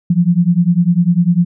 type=beating tone pair; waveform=sine; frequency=169.2 / 179.2 Hz; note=E3 / F3; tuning=+45 / +45 cents; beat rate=10 Hz; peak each=-12 dBFS; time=0.1-1.45 s; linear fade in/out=5 ms; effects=none